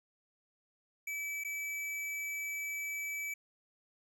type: tone with dropouts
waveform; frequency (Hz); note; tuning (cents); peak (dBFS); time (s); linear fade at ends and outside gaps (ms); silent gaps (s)
square; 2302; D7; -35; -37; 1.07-3.34; 5; 1.438-1.447
effects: none